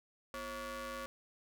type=ring-modulated tone; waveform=sawtooth; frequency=296.4 Hz; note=D4; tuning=16 cents sharp; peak=-34 dBFS; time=0.34-1.06 s; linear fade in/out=0 ms; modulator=837 Hz; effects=none

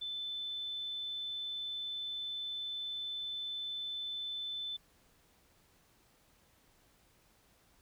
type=tone; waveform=sine; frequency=3520 Hz; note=A7; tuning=in tune; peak=-37 dBFS; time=0.01-4.77 s; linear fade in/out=10 ms; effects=pink hiss -68 dBFS RMS until 7.81 s

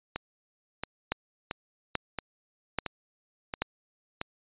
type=two click trains; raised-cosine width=0.3 ms; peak=-16 / -11 dBFS; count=7 / 4; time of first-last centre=0.16-4.214 / 1.12-3.62 s; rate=1.48 / 1.2 Hz; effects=resampled to 8000 Hz

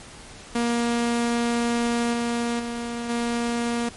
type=tone with level steps; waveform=sawtooth; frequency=236.2 Hz; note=A#3; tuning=23 cents sharp; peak=-17 / -19 / -24 / -19 dBFS; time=0.55-3.89 s; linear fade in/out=5 ms; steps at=2.13 / 2.59 / 3.09 s; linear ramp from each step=10 ms; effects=pink hiss -43 dBFS RMS until 3.96 s + MP3 48 kbps

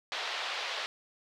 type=band-pass noise; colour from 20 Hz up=white; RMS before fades=-36 dBFS; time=0.12-0.86 s; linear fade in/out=0 ms; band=510 to 4100 Hz; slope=24 dB/octave; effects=none

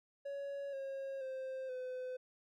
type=tone with pitch steps; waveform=triangle; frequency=560 / 542.2 / 524.9 / 508.2 Hz; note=C#5 / C#5 / C5 / B4; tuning=+18 / -38 / +5 / +49 cents; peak=-38 dBFS; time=0.25-2.17 s; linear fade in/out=10 ms; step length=480 ms; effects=none

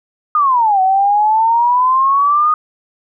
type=exponential two-way sweep; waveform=sine; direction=down then up; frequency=1244.5 to 747 to 1244.5 Hz; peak=-9 dBFS; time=0.35-2.54 s; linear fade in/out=2 ms; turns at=0.81 s; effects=none

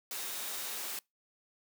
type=tone in noise; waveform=sine; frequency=3729 Hz; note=A#7; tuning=in tune; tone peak=-50 dBFS; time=0.17-0.76 s; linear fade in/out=2 ms; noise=white; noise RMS=-39 dBFS; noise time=0.11-0.99 s; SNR=-14 dB; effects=noise-tail reverb RT60 0.2 s tail -25 dB re dry + high-pass 300 Hz 12 dB/octave

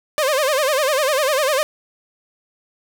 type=tone with vibrato; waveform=sawtooth; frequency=567 Hz; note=C#5; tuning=39 cents sharp; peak=-12 dBFS; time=0.18-1.63 s; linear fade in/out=0 ms; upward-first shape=sine; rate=10 Hz; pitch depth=170 cents each way; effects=7-bit

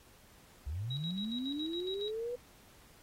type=linear sweep; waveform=sine; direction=up; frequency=63.3 to 496.1 Hz; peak=-35 dBFS; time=0.66-2.36 s; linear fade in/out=10 ms
type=tone with tremolo; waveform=sine; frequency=3849 Hz; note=B7; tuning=45 cents flat; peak=-38 dBFS; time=0.9-2.11 s; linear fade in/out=10 ms; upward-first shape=square; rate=7.2 Hz; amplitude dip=70%
effects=pink hiss -61 dBFS RMS until 3.02 s + AAC 48 kbps

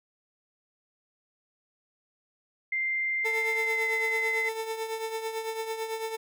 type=tone with pitch glide; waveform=sine; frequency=2093 to 2051 Hz; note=C7 to C7; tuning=0 to -35 cents; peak=-26 dBFS; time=2.72-4.49 s; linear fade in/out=5 ms; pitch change=-35 cents; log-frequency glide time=3.52-3.88 s
type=tone with tremolo; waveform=30% pulse; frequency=445.7 Hz; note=A4; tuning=22 cents sharp; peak=-26 dBFS; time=3.24-6.17 s; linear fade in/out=20 ms; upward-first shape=triangle; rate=9 Hz; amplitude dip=65%
effects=none

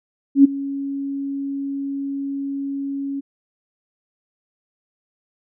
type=tone with ADSR envelope; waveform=sine; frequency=277.2 Hz; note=C#4; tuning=in tune; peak=-4 dBFS; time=0.35-3.21 s; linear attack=94 ms; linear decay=14 ms; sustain=-19 dB; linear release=19 ms; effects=none

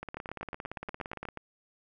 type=two click trains; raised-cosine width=0.5 ms; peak=-23 / -23 dBFS; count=11 / 23; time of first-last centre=0.17-1.373 / 0.03-1.287 s; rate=8.31 / 17.5 Hz; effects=none

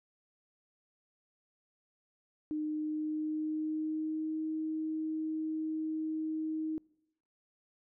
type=tone with pitch glide; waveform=sine; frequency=305.6 to 314.4 Hz; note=D#4 to D#4; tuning=-31 to +18 cents; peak=-32 dBFS; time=2.51-6.78 s; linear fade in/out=0 ms; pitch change=+49 cents; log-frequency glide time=2.63-4.42 s; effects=noise-tail reverb RT60 0.9 s tail -26 dB re dry

